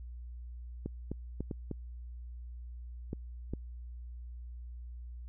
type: clicks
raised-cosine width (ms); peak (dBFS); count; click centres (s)
3; -23; 7; 0.86 / 1.116 / 1.406 / 1.512 / 1.713 / 3.131 / 3.536
effects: added 60 Hz sine -42 dBFS peak until 5.28 s